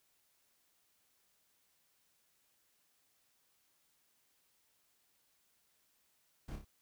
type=noise with echo; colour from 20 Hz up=brown; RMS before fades=-43 dBFS; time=6.48-6.56 s; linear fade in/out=5 ms; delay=29 ms; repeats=3; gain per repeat=-5 dB; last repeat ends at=6.647 s; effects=white hiss -75 dBFS RMS until 6.81 s